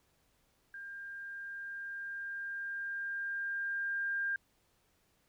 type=tone with level ramp; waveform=sine; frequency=1600 Hz; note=G6; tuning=35 cents sharp; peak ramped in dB=-43 to -31 dBFS; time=0.74-4.36 s; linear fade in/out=2 ms; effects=pink hiss -73 dBFS RMS until 5.28 s